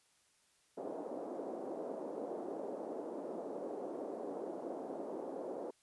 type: band-pass noise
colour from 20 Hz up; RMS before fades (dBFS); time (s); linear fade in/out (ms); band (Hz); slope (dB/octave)
white; -43; 0.77-5.71; 10; 270 to 620; 24
effects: white hiss -72 dBFS RMS until 5.82 s + resampled to 24000 Hz